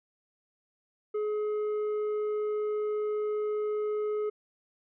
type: tone with tanh clipping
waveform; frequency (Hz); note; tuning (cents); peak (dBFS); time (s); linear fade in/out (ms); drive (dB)
triangle; 422.6; G#4; +30; -29; 1.14-4.3; 10; 10
effects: none